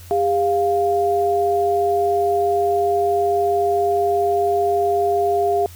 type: tone pair together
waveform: sine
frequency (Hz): 403.3 / 698.5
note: G4 / F5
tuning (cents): +49 / 0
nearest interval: minor seventh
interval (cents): 951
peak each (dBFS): -18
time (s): 0.11-5.66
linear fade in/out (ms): 0
effects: added 87 Hz sine -38 dBFS peak until 5.75 s + white hiss -45 dBFS RMS until 5.75 s